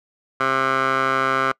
15% pulse tone with band-pass filter, 133.1 Hz, C3, 30 cents sharp, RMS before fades -20 dBFS, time 0.4-1.52 s, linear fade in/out 5 ms, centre 1300 Hz, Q 2.3, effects noise-tail reverb RT60 0.1 s tail -24 dB re dry

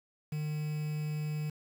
triangle tone with quantisation, 151.8 Hz, D#3, 42 cents flat, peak -30 dBFS, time 0.32-1.5 s, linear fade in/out 5 ms, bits 8, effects none

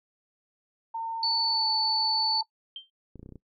sine tone with pitch glide, 908 to 883.2 Hz, A#5 to A5, -46 to +6 cents, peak -29 dBFS, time 0.94-2.43 s, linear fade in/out 10 ms, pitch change -48 cents, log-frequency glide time 1.44-1.69 s
sine tone, 4477 Hz, C#8, 16 cents sharp, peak -23 dBFS, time 1.23-2.41 s, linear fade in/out 2 ms
sine tone with exponential decay, 3145 Hz, G7, 5 cents sharp, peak -32 dBFS, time 2.76-2.9 s, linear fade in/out 2 ms, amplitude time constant 29 ms
clicks, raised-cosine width 3 ms, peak -31 dBFS, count 7, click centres 3.157 / 3.195 / 3.23 / 3.261 / 3.291 / 3.323 / 3.357 s
effects noise-tail reverb RT60 0.1 s tail -20 dB re dry + MP3 48 kbps

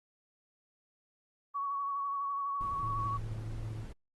sine tone with vibrato, 1120 Hz, C#6, 18 cents sharp, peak -32 dBFS, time 1.54-3.18 s, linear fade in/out 20 ms, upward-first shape sine, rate 12 Hz, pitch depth 25 cents each way
brown noise, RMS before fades -43 dBFS, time 2.6-3.93 s, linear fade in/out 10 ms
triangle tone, 110 Hz, A2, in tune, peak -36 dBFS, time 2.82-3.85 s, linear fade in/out 10 ms
effects Opus 32 kbps

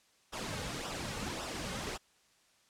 pink noise with flanger, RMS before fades -39 dBFS, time 0.32-1.98 s, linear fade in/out 20 ms, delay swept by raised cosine 0.45 to 3.05 ms, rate 1.8 Hz, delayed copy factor -0.6, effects white hiss -68 dBFS RMS until 2.69 s + low-pass 8000 Hz 12 dB/octave

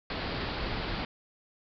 pink low-pass noise, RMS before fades -34 dBFS, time 0.1-1.05 s, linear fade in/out 2 ms, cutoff 4900 Hz, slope 96 dB/octave, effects none

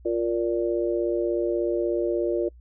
harmonic tone, 116.54 Hz, A#2, in tune, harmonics 3 / 4 / 5, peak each -24 / -28 / -28 dBFS, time 0.05-2.49 s, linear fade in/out 10 ms, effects noise-tail reverb RT60 0.1 s tail -26 dB re dry + added 60 Hz sine -46 dBFS peak until 2.6 s

